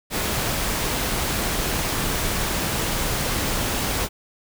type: noise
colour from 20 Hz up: pink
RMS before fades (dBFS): -24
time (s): 0.1-4.09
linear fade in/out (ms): 50
effects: none